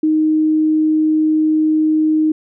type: tone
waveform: sine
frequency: 311.1 Hz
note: D#4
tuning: in tune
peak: -11 dBFS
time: 0.03-2.32 s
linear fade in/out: 5 ms
effects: none